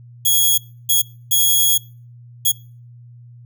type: tone bursts at uneven times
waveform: 5% pulse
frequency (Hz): 3331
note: G#7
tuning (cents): +4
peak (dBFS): -4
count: 4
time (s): 0.25-0.58 / 0.89-1.02 / 1.31-1.78 / 2.45-2.52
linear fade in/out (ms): 10
effects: noise-tail reverb RT60 0.4 s tail -24 dB re dry + added 120 Hz sine -39 dBFS peak until 3.45 s